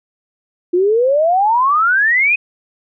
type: exponential sweep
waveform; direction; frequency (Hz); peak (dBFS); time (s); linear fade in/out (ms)
sine; up; 343.8 to 2548; -10; 0.73-2.36; 10
effects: none